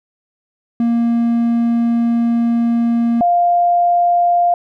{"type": "tone pair in turn", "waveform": ["triangle", "sine"], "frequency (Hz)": [233.9, 699.4], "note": ["A#3", "F5"], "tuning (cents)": [6, 2], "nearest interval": "octave + perfect fifth", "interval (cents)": 1896, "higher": "second", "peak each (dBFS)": -10, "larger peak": "neither", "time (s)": [[0.8, 3.21], [3.21, 4.54]], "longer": "first", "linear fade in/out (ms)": 2, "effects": []}